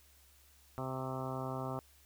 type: harmonic tone with a mistuned harmonic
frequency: 130.81 Hz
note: C3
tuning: in tune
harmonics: 1 / 2 / 3 / 4 / 5 / 6 / 7 / 8 / 9 / 10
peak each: -41 / -44 / -46 / -47 / -45 / -47 / -48 / -49 / -48 / -50 dBFS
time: 0.78-1.79 s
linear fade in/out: 0 ms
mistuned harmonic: 8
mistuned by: +34 cents
effects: added 69 Hz sine -65 dBFS peak until 2.05 s + white hiss -65 dBFS RMS until 2.05 s